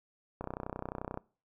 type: click train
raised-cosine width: 1 ms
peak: -23 dBFS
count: 25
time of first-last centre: 0.41-1.174 s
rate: 31.4 Hz
effects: noise-tail reverb RT60 0.4 s tail -23 dB re dry